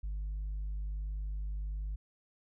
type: tone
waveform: sine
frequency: 50.7 Hz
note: G#1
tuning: 41 cents flat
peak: -32 dBFS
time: 0.03-1.96 s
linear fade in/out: 10 ms
effects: tanh soft clip ceiling -33 dBFS